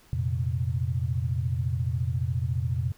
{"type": "chord", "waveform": "sine", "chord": "F suspended fourth", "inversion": "none", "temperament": "equal", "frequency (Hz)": [87.31, 116.54, 130.81], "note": ["F2", "Bb2", "C3"], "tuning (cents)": [0, 0, 0], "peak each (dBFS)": -29, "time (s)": [0.13, 2.92], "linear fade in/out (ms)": 0, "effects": ["pink hiss -58 dBFS RMS until 2.97 s"]}